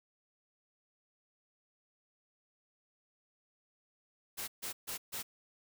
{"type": "noise bursts", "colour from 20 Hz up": "white", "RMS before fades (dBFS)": -40, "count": 4, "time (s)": [4.37, 5.23], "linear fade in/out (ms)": 20, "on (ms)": 110, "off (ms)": 140, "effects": []}